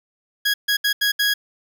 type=tone bursts at uneven times; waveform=20% pulse; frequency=1657 Hz; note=G#6; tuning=4 cents flat; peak=-12 dBFS; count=5; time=0.45-0.54 / 0.68-0.77 / 0.84-0.93 / 1.01-1.12 / 1.19-1.34 s; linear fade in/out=10 ms; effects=none